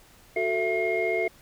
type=tone cluster; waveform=sine; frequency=369.7 / 444.7 / 667 / 2140 Hz; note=F#4 / A4 / E5 / C7; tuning=-1 / +18 / +20 / +38 cents; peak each=-28 dBFS; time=0.36-1.28 s; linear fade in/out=5 ms; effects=tanh soft clip ceiling -15 dBFS + pink hiss -55 dBFS RMS until 1.41 s